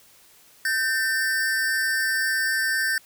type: tone pair together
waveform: square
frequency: 1556 / 1798.1 Hz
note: G6 / A6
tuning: -13 / +37 cents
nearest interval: minor third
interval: 250 cents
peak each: -25 dBFS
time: 0.65-2.98 s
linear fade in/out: 2 ms
effects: white hiss -54 dBFS RMS until 3.05 s